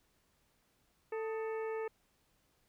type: harmonic tone with a mistuned harmonic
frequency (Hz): 443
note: A4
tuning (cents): +12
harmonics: 1 / 2 / 3 / 4 / 5 / 6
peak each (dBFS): -36 / -46 / -50 / -51 / -53 / -59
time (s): 1.12-1.88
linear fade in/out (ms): 5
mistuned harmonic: 3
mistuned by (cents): -97
effects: pink hiss -74 dBFS RMS until 2.68 s